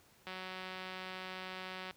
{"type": "click train", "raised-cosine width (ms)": 0.3, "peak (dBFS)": -28, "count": 306, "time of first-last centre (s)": [0.27, 1.91], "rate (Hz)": 186, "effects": ["pink hiss -65 dBFS RMS until 1.96 s", "high-pass 60 Hz 12 dB/octave"]}